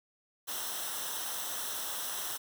white noise with comb filter, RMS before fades -37 dBFS, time 0.47-2.38 s, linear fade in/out 20 ms, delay 0.43 ms, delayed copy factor -0.7, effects none

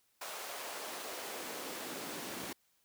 pink noise with high-pass filter sweep, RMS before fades -43 dBFS, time 0.21-2.53 s, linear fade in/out 5 ms, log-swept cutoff 710 to 220 Hz, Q 1.3, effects white hiss -74 dBFS RMS until 2.84 s

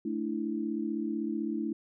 sine chord, A suspended fourth, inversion none, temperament equal, 220 / 293.7 / 329.6 Hz, A3 / D4 / E4, 0 / 0 / 0 cents, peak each -34 / -35 / -34 dBFS, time 0.05-1.73 s, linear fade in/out 5 ms, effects none

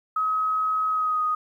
sine tone with pitch glide, 1273 to 1245.4 Hz, D#6 to D#6, +39 to +1 cents, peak -21 dBFS, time 0.16-1.35 s, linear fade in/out 5 ms, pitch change -38 cents, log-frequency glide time 0.89-1.22 s, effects 10-bit

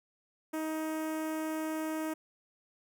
sawtooth tone with notch filter, 314.6 Hz, D#4, 19 cents sharp, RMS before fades -35 dBFS, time 0.53-2.14 s, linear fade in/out 10 ms, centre 4100 Hz, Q 0.75, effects none

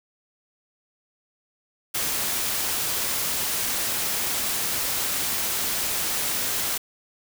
white noise, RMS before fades -26 dBFS, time 1.94-6.78 s, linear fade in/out 10 ms, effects none

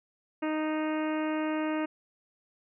harmonic tone, 310 Hz, D#4, 6 cents flat, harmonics 1 / 2 / 3 / 4 / 5 / 6 / 7 / 8 / 9, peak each -29 / -35 / -39 / -41 / -43 / -45 / -46 / -47 / -48 dBFS, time 0.42-1.86 s, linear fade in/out 10 ms, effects none

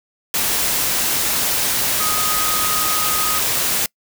sine tone in noise, 1251 Hz, D#6, 9 cents sharp, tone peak -23 dBFS, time 2-3.39 s, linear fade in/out 2 ms, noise white, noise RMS -19 dBFS, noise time 0.34-3.86 s, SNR -7 dB, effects noise-tail reverb RT60 0.1 s tail -26 dB re dry

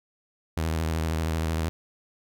sawtooth tone with vibrato, 80.4 Hz, E2, 43 cents flat, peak -21 dBFS, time 0.57-1.69 s, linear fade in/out 0 ms, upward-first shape square, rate 13 Hz, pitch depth 39 cents each way, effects none

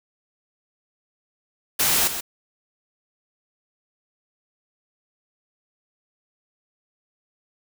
white noise with echo, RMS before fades -20 dBFS, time 1.79-2.08 s, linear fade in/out 10 ms, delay 130 ms, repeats 1, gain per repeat -9 dB, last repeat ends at 2.21 s, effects none

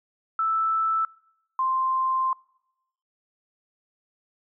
sine tone pair in turn, 1318.5 / 1046.5 Hz, E6 / C6, 0 / 0 cents, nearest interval major third, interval 400 cents, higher first, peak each -21 dBFS, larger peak neither, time 0.39-1.05 / 1.59-2.33 s, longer second, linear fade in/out 2 ms, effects noise-tail reverb RT60 0.9 s tail -26 dB re dry

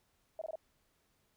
sine tone bursts, 640 Hz, D#5, 49 cents sharp, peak -37 dBFS, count 4, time 0.39-0.556 s, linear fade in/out 2 ms, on 25 ms, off 22 ms, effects pink hiss -75 dBFS RMS until 1.36 s

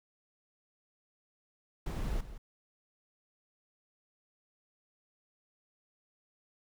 brown noise with echo, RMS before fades -34 dBFS, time 1.86-2.21 s, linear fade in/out 5 ms, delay 170 ms, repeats 1, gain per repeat -13 dB, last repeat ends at 2.38 s, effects none

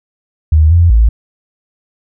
sine tone with pitch steps, 77.8 / 85.5 / 55.8 Hz, D#2 / F2 / A1, 0 / -36 / +25 cents, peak -4 dBFS, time 0.52-1.09 s, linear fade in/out 5 ms, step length 190 ms, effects none

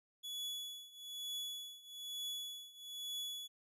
40% pulse tone with tremolo, 3400 Hz, G#7, 40 cents sharp, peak -38 dBFS, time 0.23-3.48 s, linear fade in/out 20 ms, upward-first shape triangle, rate 1.1 Hz, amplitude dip 90%, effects none

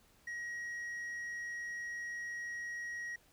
sine tone with tanh clipping, 1897 Hz, A#6, 30 cents sharp, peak -40 dBFS, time 0.27-3.16 s, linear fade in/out 5 ms, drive 4 dB, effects pink hiss -67 dBFS RMS until 3.32 s

